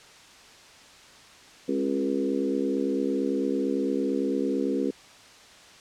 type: harmonic tone with a mistuned harmonic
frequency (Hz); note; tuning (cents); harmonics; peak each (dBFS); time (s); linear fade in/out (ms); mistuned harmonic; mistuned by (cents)
68.9; C#2; -10; 3 / 4 / 5 / 6 / 7; -33 / -27 / -31 / -31 / -32; 1.68-4.91; 10; 4; -28
effects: white hiss -50 dBFS RMS until 5.8 s + low-pass 6000 Hz 12 dB/octave